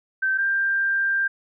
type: tone pair in turn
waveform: sine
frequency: 1551 / 1586.3 Hz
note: G6 / G6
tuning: -19 / +20 cents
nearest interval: unison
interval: 39 cents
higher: second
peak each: -19 dBFS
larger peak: neither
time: 0.22-0.38 / 0.38-1.28 s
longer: second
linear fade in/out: 10 ms
effects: none